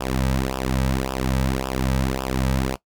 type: tone with flanger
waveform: sawtooth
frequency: 65.5 Hz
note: C2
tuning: 2 cents sharp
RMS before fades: -23 dBFS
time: 0-2.76 s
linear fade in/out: 10 ms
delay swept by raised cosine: 0.47 to 2.87 ms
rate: 1.8 Hz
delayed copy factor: -0.85
effects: noise-tail reverb RT60 0.1 s tail -18 dB re dry